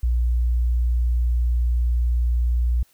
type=tone; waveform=sine; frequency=59.9 Hz; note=A#1; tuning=48 cents sharp; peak=-16 dBFS; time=0.03-2.83 s; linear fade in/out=5 ms; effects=tanh soft clip ceiling -13 dBFS + white hiss -60 dBFS RMS until 2.93 s